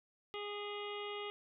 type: harmonic tone with a mistuned harmonic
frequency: 411.9 Hz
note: G#4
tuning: 14 cents flat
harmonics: 1 / 2 / 3 / 5 / 6 / 7 / 8 / 9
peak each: -43 / -50 / -48 / -50 / -55 / -49 / -52 / -58 dBFS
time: 0.34-1.3 s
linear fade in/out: 0 ms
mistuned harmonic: 9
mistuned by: -26 cents
effects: none